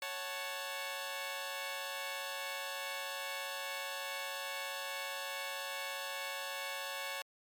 10% pulse chord, F# minor, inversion second, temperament equal, 554.4 / 740 / 880 Hz, C#5 / F#5 / A5, 0 / 0 / 0 cents, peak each -33 / -38 / -35 dBFS, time 0.02-7.22 s, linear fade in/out 2 ms, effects MP3 96 kbps

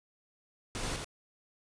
pink noise with echo, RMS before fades -37 dBFS, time 0.75-0.96 s, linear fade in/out 0 ms, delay 84 ms, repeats 1, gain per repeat -2 dB, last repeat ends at 1.044 s, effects resampled to 22050 Hz

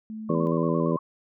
sine tone, 218.1 Hz, A3, 15 cents flat, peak -33 dBFS, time 0.1-0.47 s, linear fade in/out 0 ms
sine tone with vibrato, 1056 Hz, C6, 16 cents sharp, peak -33 dBFS, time 0.29-0.99 s, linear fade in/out 5 ms, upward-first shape square, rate 8.8 Hz, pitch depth 63 cents each way
harmonic tone, 82.41 Hz, E2, in tune, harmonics 2 / 3 / 4 / 5 / 6 / 7, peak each -26 / -28 / -29 / -30 / -31 / -31 dBFS, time 0.29-0.97 s, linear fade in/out 10 ms
effects none

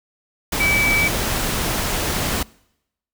sine tone in noise, 2300 Hz, D7, 37 cents flat, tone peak -16 dBFS, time 0.6-1.08 s, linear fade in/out 5 ms, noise pink, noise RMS -22 dBFS, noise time 0.52-2.43 s, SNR +3 dB, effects noise-tail reverb RT60 0.8 s tail -24 dB re dry

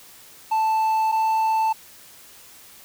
triangle tone pair in turn, 880 / 883.7 Hz, A5 / A5, 0 / +7 cents, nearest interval unison, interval 7 cents, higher second, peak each -16 dBFS, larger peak neither, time 0.51-1.12 / 1.12-1.73 s, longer neither, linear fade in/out 10 ms, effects white hiss -47 dBFS RMS until 2.84 s

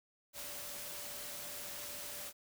sine tone in noise, 583 Hz, D5, 13 cents flat, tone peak -56 dBFS, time 0.33-2.33 s, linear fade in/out 50 ms, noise white, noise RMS -45 dBFS, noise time 0.33-2.33 s, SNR -14 dB, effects none

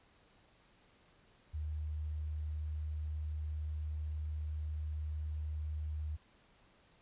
sine tone, 76.5 Hz, D#2, 29 cents flat, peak -36 dBFS, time 1.53-6.17 s, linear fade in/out 20 ms, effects pink hiss -67 dBFS RMS until 7.01 s + resampled to 8000 Hz

